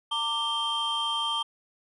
triangle tone cluster, 911 / 1176 / 3166 Hz, A#5 / D6 / G7, -40 / +2 / +17 cents, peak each -30 / -30 / -26 dBFS, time 0.11-1.43 s, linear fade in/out 10 ms, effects tanh soft clip ceiling -18 dBFS + resampled to 24000 Hz

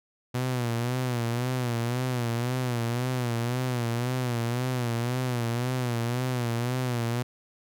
sawtooth tone with vibrato, 122.2 Hz, B2, 18 cents flat, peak -22 dBFS, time 0.34-7.23 s, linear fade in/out 10 ms, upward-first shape sine, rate 1.9 Hz, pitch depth 85 cents each way, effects none

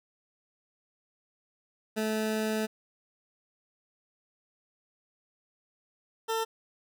20% pulse tone pair in turn, 217.5 / 448.8 Hz, A3 / A4, -20 / +34 cents, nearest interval octave + minor second, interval 1254 cents, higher second, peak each -23 dBFS, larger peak neither, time 1.96-2.67 / 6.28-6.45 s, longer first, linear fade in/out 20 ms, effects none

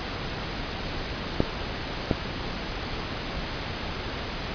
clicks, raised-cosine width 2 ms, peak -6 / -7 dBFS, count 2, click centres 1.404 / 2.112 s, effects pink hiss -32 dBFS RMS until 4.54 s + resampled to 11025 Hz

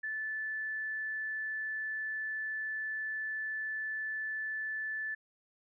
sine tone, 1747 Hz, A6, 13 cents flat, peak -34 dBFS, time 0.03-5.15 s, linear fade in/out 10 ms, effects none

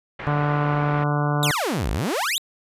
white low-pass noise, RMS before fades -34 dBFS, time 0.19-1.04 s, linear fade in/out 5 ms, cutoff 2200 Hz, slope 24 dB/octave
harmonic tone, 146.83 Hz, D3, in tune, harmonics 1 / 2 / 3 / 4 / 5 / 6 / 7 / 8 / 9 / 10, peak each -21 / -29 / -32 / -31 / -30 / -34 / -31 / -32 / -37 / -33 dBFS, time 0.27-1.51 s, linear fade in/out 0 ms
sawtooth exponential two-way sweep, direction down then up, 3951 to 45.35 to 3951 Hz, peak -18 dBFS, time 1.43-2.38 s, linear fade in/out 0 ms, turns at 1.9 s
effects resampled to 32000 Hz

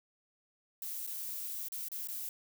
violet noise with dropouts, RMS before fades -40 dBFS, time 0.82-2.29 s, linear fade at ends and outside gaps 2 ms, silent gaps 1.067-1.073 / 1.685-1.72 / 1.885-1.917 / 2.074-2.085 s, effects none

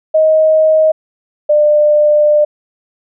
sine tone pair in turn, 628 / 597.8 Hz, D#5 / D5, +16 / +31 cents, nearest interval minor second, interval 85 cents, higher first, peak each -6 dBFS, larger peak neither, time 0.14-0.92 / 1.49-2.45 s, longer second, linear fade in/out 10 ms, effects none

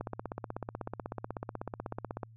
click train, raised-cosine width 1 ms, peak -22 dBFS, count 37, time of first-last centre 0.01-2.232 s, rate 16.2 Hz, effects added 112 Hz sine -52 dBFS peak until 2.36 s

